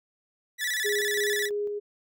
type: tone with vibrato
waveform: sawtooth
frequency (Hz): 1840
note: A#6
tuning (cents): -23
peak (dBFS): -23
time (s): 0.58-1.5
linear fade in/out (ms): 50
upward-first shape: square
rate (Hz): 16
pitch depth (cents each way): 99
type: tone with tremolo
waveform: sine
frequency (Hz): 412.7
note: G#4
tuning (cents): -11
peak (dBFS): -26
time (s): 0.84-1.8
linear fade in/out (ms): 20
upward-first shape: square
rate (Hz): 3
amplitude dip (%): 30
effects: none